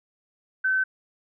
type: tone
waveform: sine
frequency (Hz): 1530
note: G6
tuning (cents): -42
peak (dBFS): -20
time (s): 0.64-0.84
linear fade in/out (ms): 10
effects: none

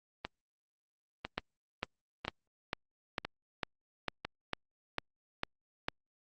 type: two click trains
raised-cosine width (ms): 0.3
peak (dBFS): -16 / -20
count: 11 / 5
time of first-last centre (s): 1.38-5.885 / 0.25-4.25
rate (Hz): 2.22 / 1
effects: Opus 32 kbps

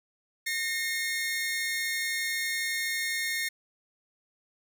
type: tone pair together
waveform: sawtooth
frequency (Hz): 1835.9 / 2146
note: A#6 / C7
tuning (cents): -27 / +43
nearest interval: minor third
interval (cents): 270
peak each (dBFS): -28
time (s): 0.46-3.49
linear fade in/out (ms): 10
effects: none

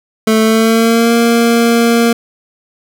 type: tone with pitch glide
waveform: 25% pulse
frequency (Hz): 220 to 233.1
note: A3 to A#3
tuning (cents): 0 to 0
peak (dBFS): -4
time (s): 0.27-2.13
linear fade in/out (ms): 5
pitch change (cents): +100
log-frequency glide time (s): 0.42-1.13
effects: none

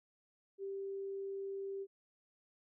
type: tone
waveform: sine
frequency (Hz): 392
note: G4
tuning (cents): 0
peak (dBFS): -39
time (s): 0.58-1.87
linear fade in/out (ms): 50
effects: none

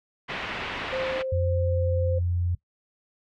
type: low-pass noise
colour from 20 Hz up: white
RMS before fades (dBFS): -33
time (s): 0.28-1.23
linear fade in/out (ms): 20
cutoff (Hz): 2900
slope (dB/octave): 24
type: tone with pitch glide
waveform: sine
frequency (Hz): 524 to 520.4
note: C5 to C5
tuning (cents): +2 to -9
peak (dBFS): -27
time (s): 0.92-2.19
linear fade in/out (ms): 10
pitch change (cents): -11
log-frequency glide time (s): 1.46-1.91
type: tone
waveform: sine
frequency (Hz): 87.8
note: F2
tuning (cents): +10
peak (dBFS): -23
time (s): 1.32-2.55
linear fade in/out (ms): 5
effects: noise-tail reverb RT60 0.1 s tail -18 dB re dry

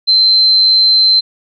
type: tone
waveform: sine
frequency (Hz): 4099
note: C8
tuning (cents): -36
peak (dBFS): -6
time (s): 0.07-1.21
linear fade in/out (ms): 20
effects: none

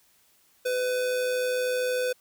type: tone with amplitude modulation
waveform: square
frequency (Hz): 502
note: B4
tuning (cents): +28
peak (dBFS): -24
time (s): 0.65-2.13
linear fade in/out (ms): 10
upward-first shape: sine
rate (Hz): 113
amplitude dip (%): 30
effects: white hiss -63 dBFS RMS until 2.2 s

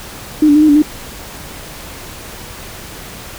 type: tone with pitch steps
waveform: sine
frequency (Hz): 305.5 / 290.5 / 302.9 / 308.3 / 289.7 / 302.6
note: D#4 / D4 / D#4 / D#4 / D4 / D#4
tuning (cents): -32 / -19 / -46 / -16 / -24 / -48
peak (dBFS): -5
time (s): 0.42-0.822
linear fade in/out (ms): 5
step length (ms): 67
effects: pink hiss -31 dBFS RMS until 3.38 s

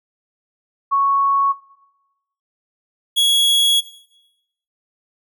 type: tone pair in turn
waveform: sine / 45% pulse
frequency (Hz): 1108 / 3339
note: C#6 / G#7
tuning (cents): -1 / +9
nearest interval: octave + perfect fifth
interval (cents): 1910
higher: second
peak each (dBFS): -13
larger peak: neither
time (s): 0.91-1.53 / 3.16-3.81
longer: second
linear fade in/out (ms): 20
effects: noise-tail reverb RT60 0.9 s tail -17 dB re dry

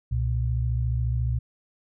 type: tone pair together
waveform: sine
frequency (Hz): 65.41 / 119.62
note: C2 / A#2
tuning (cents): 0 / +45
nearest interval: minor seventh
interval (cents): 1045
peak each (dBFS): -25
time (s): 0.11-1.39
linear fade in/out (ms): 10
effects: none

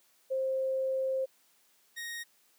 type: tone pair in turn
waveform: sine / sawtooth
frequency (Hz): 528 / 1869.1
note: C5 / A#6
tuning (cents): +16 / +4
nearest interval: octave + minor seventh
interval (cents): 2188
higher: second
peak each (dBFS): -28 / -34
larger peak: first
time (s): 0.3-1.26 / 1.96-2.24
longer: first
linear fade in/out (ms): 20
effects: white hiss -67 dBFS RMS until 2.58 s + high-pass 200 Hz 12 dB/octave

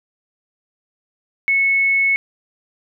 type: tone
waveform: sine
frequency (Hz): 2200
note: C#7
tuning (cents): -14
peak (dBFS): -13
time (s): 1.48-2.16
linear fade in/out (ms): 0
effects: none

